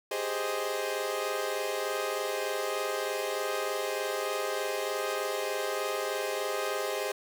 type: chord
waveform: sawtooth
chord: Ab major seventh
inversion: third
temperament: equal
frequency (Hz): 392 / 415.3 / 523.3 / 622.3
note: G4 / Ab4 / C5 / Eb5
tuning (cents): 0 / 0 / 0 / 0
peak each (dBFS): -34 / -31 / -31 / -32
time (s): 0.11-7.12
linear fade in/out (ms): 5
effects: 10-bit